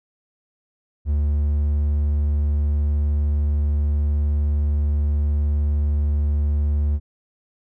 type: tone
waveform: triangle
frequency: 73.4 Hz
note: D2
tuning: in tune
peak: -15 dBFS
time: 1.05-7 s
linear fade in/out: 50 ms
effects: none